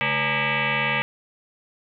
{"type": "tone with frequency modulation", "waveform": "sine", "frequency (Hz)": 138.59, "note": "C#3", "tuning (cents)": 0, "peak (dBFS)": -20, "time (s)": [0.01, 1.02], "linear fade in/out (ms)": 0, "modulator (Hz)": 354, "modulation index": 7.7, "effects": []}